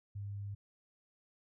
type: tone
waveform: sine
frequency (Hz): 100.9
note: G#2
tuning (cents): -49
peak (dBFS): -39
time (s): 0.15-0.55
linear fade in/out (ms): 10
effects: none